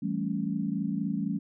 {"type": "chord", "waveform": "sine", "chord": "A dominant seventh", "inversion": "second", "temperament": "equal", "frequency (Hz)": [164.81, 196, 220, 277.2], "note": ["E3", "G3", "A3", "C#4"], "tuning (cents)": [0, 0, 0, 0], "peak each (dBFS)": [-35, -31, -33, -34], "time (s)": [0.02, 1.39], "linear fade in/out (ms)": 10, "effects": []}